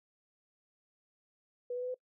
sine tone with pitch steps, 490 / 495.1 / 500.3 / 505.5 Hz, B4 / B4 / B4 / B4, -14 / +4 / +22 / +40 cents, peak -34 dBFS, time 1.7-1.944 s, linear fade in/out 5 ms, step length 61 ms, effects noise-tail reverb RT60 0.1 s tail -22 dB re dry

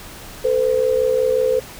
sine tone pair together, 444.5 / 510 Hz, A4 / C5, +18 / -44 cents, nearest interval major second, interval 238 cents, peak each -19 / -16 dBFS, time 0.44-1.6 s, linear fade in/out 10 ms, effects pink hiss -37 dBFS RMS until 1.79 s

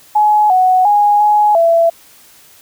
sine tone with pitch steps, 844 / 741 / 826 / 838 / 669 Hz, G#5 / F#5 / G#5 / G#5 / E5, +28 / +2 / -10 / +15 / +25 cents, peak -7 dBFS, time 0.15-1.9 s, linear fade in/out 10 ms, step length 350 ms, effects white hiss -44 dBFS RMS until 2.61 s

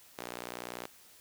sawtooth tone with high-pass filter, 60.1 Hz, B1, 46 cents flat, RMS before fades -43 dBFS, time 0.18-0.87 s, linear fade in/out 0 ms, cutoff 420 Hz, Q 0.75, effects white hiss -58 dBFS RMS until 1.2 s

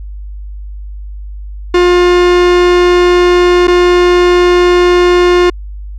45% pulse tone with dropouts, 355.2 Hz, F4, 29 cents sharp, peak -5 dBFS, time 1.74-5.5 s, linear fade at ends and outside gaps 5 ms, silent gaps 3.672-3.679 s, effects added 50 Hz sine -22 dBFS peak until 5.98 s + low-pass 4000 Hz 12 dB/octave

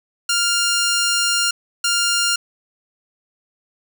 10% pulse tone bursts at uneven times, 1400 Hz, F6, 4 cents sharp, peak -8 dBFS, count 2, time 0.29-1.51 / 1.84-2.36 s, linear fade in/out 5 ms, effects none

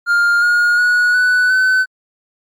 triangle tone with pitch steps, 1405 / 1432 / 1459.6 / 1487.7 / 1516.3 Hz, F6 / F6 / F#6 / F#6 / F#6, +10 / +43 / -24 / +9 / +42 cents, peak -8 dBFS, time 0.06-1.86 s, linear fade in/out 50 ms, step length 360 ms, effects MP3 96 kbps

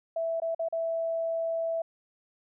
sine tone with dropouts, 659.3 Hz, E5, in tune, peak -27 dBFS, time 0.16-1.82 s, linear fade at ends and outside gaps 5 ms, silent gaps 0.401-0.419 / 0.548-0.593 / 0.686-0.725 s, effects none

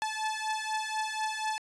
sawtooth beating tone pair, 866 / 870.1 Hz, A5 / A5, -28 / -20 cents, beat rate 4.1 Hz, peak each -30 dBFS, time 0.02-1.58 s, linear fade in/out 0 ms, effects resampled to 22050 Hz

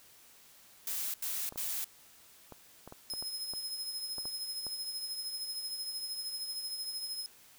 blue noise bursts, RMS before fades -36 dBFS, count 3, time 0.87-1.844 s, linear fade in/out 2 ms, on 270 ms, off 82 ms
clicks, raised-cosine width 1 ms, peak -32 dBFS, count 11, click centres 1.524 / 1.559 / 2.523 / 2.876 / 2.924 / 3.137 / 3.225 / 3.536 / 4.183 / 4.255 / 4.667 s
sawtooth tone with tremolo, 5130 Hz, E8, 48 cents flat, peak -32 dBFS, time 3.1-7.26 s, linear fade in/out 0 ms, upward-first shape triangle, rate 13 Hz, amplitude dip 55%
effects white hiss -59 dBFS RMS until 7.58 s

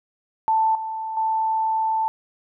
sine tone with level steps, 884 Hz, A5, 8 cents sharp, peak -16 / -26 / -19 dBFS, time 0.48-2.08 s, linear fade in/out 0 ms, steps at 0.75 / 1.17 s, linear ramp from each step 2 ms, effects none

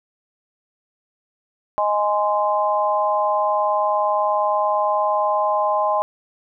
sine chord, Ab major, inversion second, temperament equal with one note detuned, 622.3 / 830.6 / 1039.3 Hz, Eb5 / Ab5 / C6, 0 / 0 / -12 cents, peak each -21 dBFS, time 1.78-6.02 s, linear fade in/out 0 ms, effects none

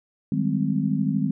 sine chord, Ab major seventh, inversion second, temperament just, 155.74 / 194.67 / 207.7 / 259.6 Hz, Eb3 / G3 / Ab3 / C4, +2 / -12 / 0 / -13 cents, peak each -26 dBFS, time 0.32-1.31 s, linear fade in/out 2 ms, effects none

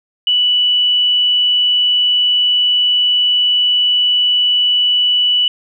sine tone, 2960 Hz, F#7, in tune, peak -10 dBFS, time 0.27-5.48 s, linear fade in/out 2 ms, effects none

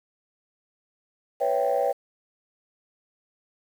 sine chord, C# half-diminished seventh, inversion third, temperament equal, 493.9 / 554.4 / 659.3 / 784 Hz, B4 / C#5 / E5 / G5, 0 / 0 / 0 / 0 cents, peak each -26 / -24 / -28 / -26 dBFS, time 1.4-1.93 s, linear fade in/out 20 ms, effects tanh soft clip ceiling -14 dBFS + 8-bit

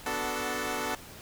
10% pulse chord, B minor seventh, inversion none, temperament equal with one note detuned, 246.9 / 293.7 / 372.6 / 440 Hz, B3 / D4 / F#4 / A4, 0 / 0 / +12 / 0 cents, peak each -28 / -28 / -30 / -26 dBFS, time 0.06-0.95 s, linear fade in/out 2 ms, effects pink hiss -47 dBFS RMS until 1.21 s

